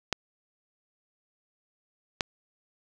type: clicks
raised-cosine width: 0.2 ms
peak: -8 dBFS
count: 2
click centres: 0.127 / 2.208 s
effects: none